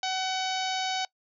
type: harmonic tone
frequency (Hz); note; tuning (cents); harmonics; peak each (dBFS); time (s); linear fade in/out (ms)
753; F#5; +30; 1 / 2 / 3 / 4 / 5 / 6 / 7 / 8 / 9; -30 / -38 / -38 / -36 / -36 / -39 / -41 / -42 / -47; 0.03-1.05; 2
effects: noise-tail reverb RT60 0.1 s tail -23 dB re dry